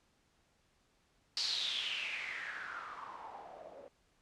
blue noise with low-pass filter sweep, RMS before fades -41 dBFS, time 1.37-3.88 s, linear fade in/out 0 ms, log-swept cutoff 4700 to 520 Hz, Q 6.2, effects pink hiss -73 dBFS RMS until 4.21 s + low-pass 8000 Hz 12 dB/octave

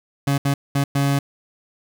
30% pulse tone bursts at uneven times, 140 Hz, C#3, 18 cents sharp, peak -14 dBFS, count 4, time 0.27-0.38 / 0.45-0.54 / 0.75-0.84 / 0.95-1.19 s, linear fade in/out 5 ms, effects none

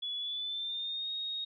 sine tone with pitch glide, 3411 to 3741 Hz, G#7 to A#7, +46 to +5 cents, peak -34 dBFS, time 0.02-1.45 s, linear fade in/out 10 ms, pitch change +159 cents, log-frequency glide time 0.19-1.11 s, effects none

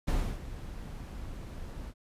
brown noise with ADSR envelope, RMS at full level -27 dBFS, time 0.07-1.94 s, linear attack 14 ms, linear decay 300 ms, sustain -14 dB, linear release 52 ms, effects resampled to 32000 Hz

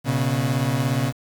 30% pulse beating tone pair, 120.7 / 137.7 Hz, B2 / C#3, -39 / -11 cents, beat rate 17 Hz, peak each -20 dBFS, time 0.04-1.13 s, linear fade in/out 50 ms, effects 7-bit

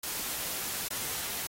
white noise with dropouts, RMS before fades -35 dBFS, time 0.03-1.47 s, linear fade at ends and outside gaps 5 ms, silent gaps 0.885-0.904 s, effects AAC 48 kbps

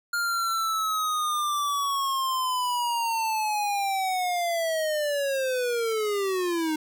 square linear sweep, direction down, 1412 to 305.5 Hz, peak -25 dBFS, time 0.13-6.76 s, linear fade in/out 5 ms, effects none

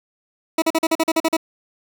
20% pulse tone bursts, 323.5 Hz, E4, 32 cents flat, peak -10 dBFS, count 10, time 0.58-1.368 s, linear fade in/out 5 ms, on 41 ms, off 42 ms, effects 8-bit

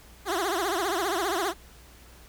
15% pulse tone with vibrato, 368.4 Hz, F#4, 7 cents flat, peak -19 dBFS, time 0.25-1.54 s, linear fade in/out 50 ms, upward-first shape triangle, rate 15 Hz, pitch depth 240 cents each way, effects added 60 Hz sine -52 dBFS peak until 2.28 s + pink hiss -53 dBFS RMS until 2.28 s

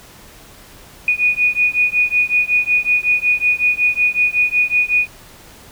sine beating tone pair, 2464 / 2469.4 Hz, D#7 / D#7, -17 / -14 cents, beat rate 5.4 Hz, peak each -16 dBFS, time 1.08-5.07 s, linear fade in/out 2 ms, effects pink hiss -42 dBFS RMS until 5.71 s

